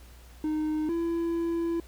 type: tone pair in turn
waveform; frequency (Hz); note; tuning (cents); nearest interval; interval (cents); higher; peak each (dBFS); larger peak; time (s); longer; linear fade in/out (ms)
triangle; 308.1 / 335.8; D#4 / E4; -17 / +32; minor second; 149; second; -24; neither; 0.44-0.89 / 0.89-1.8; second; 2
effects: added 60 Hz sine -48 dBFS peak until 1.87 s + pink hiss -56 dBFS RMS until 1.87 s